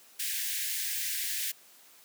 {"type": "high-pass noise", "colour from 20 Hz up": "white", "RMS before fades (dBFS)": -33, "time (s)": [0.19, 1.52], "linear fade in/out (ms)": 10, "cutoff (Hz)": 1600, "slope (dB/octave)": 96, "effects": ["white hiss -57 dBFS RMS until 2.04 s", "high-pass 200 Hz 12 dB/octave"]}